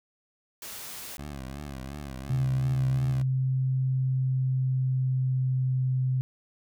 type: noise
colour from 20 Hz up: white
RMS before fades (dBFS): -40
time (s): 0.62-1.17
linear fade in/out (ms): 2
type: tone with vibrato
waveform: 15% pulse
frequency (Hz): 69.1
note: C#2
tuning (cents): -5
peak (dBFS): -30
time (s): 1.18-3.23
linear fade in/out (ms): 10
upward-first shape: triangle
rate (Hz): 2.8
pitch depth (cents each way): 150
type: tone with pitch glide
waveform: sine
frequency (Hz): 130.81 to 129.31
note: C3 to C3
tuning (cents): 0 to -20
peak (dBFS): -23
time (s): 2.3-6.21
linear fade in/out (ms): 0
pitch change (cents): -20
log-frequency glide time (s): 3.82-5.77
effects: none